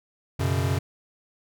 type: chord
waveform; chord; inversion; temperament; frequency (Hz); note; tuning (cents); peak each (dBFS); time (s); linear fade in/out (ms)
square; F# suspended fourth; none; equal; 92.5 / 123.47 / 138.59; F#2 / B2 / C#3; 0 / 0 / 0; -26 / -29 / -28; 0.39-0.79; 10
effects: none